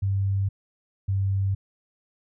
sine tone pair in turn, 98 / 97.48 Hz, G2 / G2, 0 / -9 cents, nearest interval unison, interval 9 cents, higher first, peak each -21 dBFS, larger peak neither, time 0.02-0.49 / 1.08-1.55 s, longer neither, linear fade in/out 10 ms, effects none

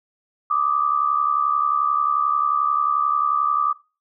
sine tone pair together, 1173.2 / 1244.5 Hz, D6 / D#6, -2 / 0 cents, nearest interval minor second, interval 102 cents, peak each -19 / -22 dBFS, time 0.5-3.73 s, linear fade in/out 10 ms, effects noise-tail reverb RT60 0.3 s tail -20 dB re dry

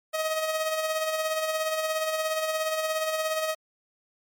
sawtooth tone with tremolo, 631 Hz, D#5, 24 cents sharp, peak -20 dBFS, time 0.13-3.55 s, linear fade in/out 20 ms, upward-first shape sine, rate 17 Hz, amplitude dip 45%, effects MP3 96 kbps

